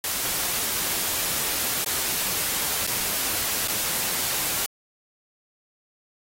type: noise with dropouts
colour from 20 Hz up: white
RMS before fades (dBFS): -26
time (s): 0.04-4.66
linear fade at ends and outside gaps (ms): 2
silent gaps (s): 1.846-1.861 / 2.868-2.873 / 3.676-3.681
effects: AAC 48 kbps